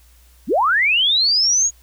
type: linear sweep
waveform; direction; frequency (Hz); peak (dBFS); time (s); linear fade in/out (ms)
sine; up; 155.56 to 6800; -13; 0.47-1.71; 50
effects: added 60 Hz sine -48 dBFS peak until 1.82 s + white hiss -55 dBFS RMS until 1.82 s